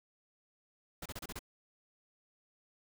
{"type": "noise bursts", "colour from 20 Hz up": "pink", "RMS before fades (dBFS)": -43, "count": 6, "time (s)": [1.02, 1.392], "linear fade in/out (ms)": 5, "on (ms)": 37, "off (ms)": 30, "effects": []}